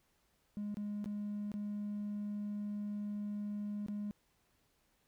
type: tone with dropouts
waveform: triangle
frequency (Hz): 206.8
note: G#3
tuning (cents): -7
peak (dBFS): -34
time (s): 0.57-4.11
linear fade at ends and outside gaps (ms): 0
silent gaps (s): 0.744-0.77 / 1.043-1.058 / 1.517-1.54 / 3.863-3.884
effects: tanh soft clip ceiling -33 dBFS + pink hiss -75 dBFS RMS until 5.07 s